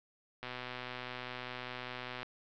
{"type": "click train", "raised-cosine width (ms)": 0.3, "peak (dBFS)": -25, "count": 226, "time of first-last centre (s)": [0.43, 2.23], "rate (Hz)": 125, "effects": ["low-pass 5000 Hz 12 dB/octave"]}